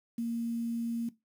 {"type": "tone with quantisation", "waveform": "sine", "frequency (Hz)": 232.5, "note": "A#3", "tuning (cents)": -4, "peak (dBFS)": -30, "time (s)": [0.18, 1.09], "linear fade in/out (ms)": 5, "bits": 9, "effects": ["noise-tail reverb RT60 0.2 s tail -17 dB re dry"]}